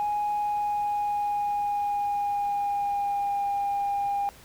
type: tone with pitch glide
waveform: sine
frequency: 830.6 to 805.6 Hz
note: G#5 to G5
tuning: 0 to +47 cents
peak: -23 dBFS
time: 0-4.29 s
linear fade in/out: 0 ms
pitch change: -53 cents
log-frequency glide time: 0.37-3.46 s
effects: tanh soft clip ceiling -21 dBFS + pink hiss -51 dBFS RMS until 4.44 s